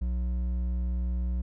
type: tone with hard clipping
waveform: triangle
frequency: 61 Hz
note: B1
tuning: 21 cents flat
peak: -28 dBFS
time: 0.01-1.42 s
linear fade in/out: 10 ms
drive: 10 dB
effects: none